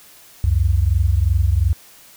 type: tone pair together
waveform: sine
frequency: 67.59 / 90.4 Hz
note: C#2 / F#2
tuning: -43 / -40 cents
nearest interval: perfect fourth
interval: 503 cents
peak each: -16 dBFS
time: 0.44-1.73 s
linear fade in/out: 0 ms
effects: white hiss -46 dBFS RMS until 2.16 s